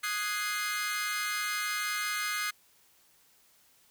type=chord; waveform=sawtooth; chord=Ab dominant seventh; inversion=second; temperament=equal; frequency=1244.5 / 1480 / 1661.2 / 2093 Hz; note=Eb6 / Gb6 / Ab6 / C7; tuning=0 / 0 / 0 / 0 cents; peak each=-32 / -35 / -34 / -31 dBFS; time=0.03-2.51 s; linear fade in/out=10 ms; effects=white hiss -64 dBFS RMS until 3.9 s